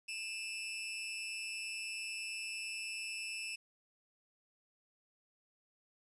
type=tone with amplitude modulation; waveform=sawtooth; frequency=2637 Hz; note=E7; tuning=in tune; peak=-33 dBFS; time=0.08-3.56 s; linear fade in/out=10 ms; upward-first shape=sine; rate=209 Hz; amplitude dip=75%; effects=resampled to 24000 Hz + 11-bit